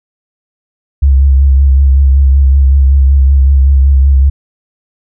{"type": "tone with vibrato", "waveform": "sine", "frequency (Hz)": 68, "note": "C#2", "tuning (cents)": -33, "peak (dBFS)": -3, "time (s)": [1.02, 4.3], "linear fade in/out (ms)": 10, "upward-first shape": "triangle", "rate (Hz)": 5.3, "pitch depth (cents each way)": 52, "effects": []}